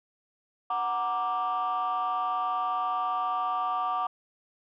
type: chord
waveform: sine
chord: Gb augmented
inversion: none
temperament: equal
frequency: 740 / 932.3 / 1174.7 Hz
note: Gb5 / Bb5 / D6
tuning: 0 / 0 / 0 cents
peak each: -29 / -33 / -27 dBFS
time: 0.7-4.07 s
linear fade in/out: 5 ms
effects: tanh soft clip ceiling -22 dBFS